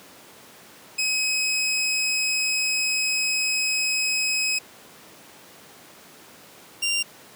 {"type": "tone pair in turn", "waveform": "20% pulse", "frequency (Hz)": [2542, 2780], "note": ["D#7", "F7"], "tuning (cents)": [36, -9], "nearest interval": "major second", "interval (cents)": 155, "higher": "second", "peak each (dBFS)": -17, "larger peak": "neither", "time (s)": [[0.98, 4.59], [6.82, 7.03]], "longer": "first", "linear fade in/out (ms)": 10, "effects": ["pink hiss -47 dBFS RMS until 7.35 s", "high-pass 200 Hz 12 dB/octave"]}